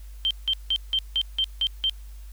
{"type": "tone bursts", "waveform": "sine", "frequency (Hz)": 3136, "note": "G7", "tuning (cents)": 0, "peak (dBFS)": -20, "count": 8, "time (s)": [0.25, 1.896], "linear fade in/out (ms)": 0, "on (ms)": 57, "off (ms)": 170, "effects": ["added 50 Hz sine -38 dBFS peak until 2.32 s", "white hiss -57 dBFS RMS until 2.32 s"]}